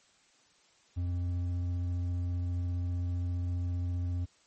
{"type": "tone with hard clipping", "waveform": "sine", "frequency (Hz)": 88.5, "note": "F2", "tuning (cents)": 23, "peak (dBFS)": -31, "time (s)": [0.96, 4.26], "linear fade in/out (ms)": 20, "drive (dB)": 5, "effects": ["white hiss -65 dBFS RMS until 4.46 s", "MP3 32 kbps"]}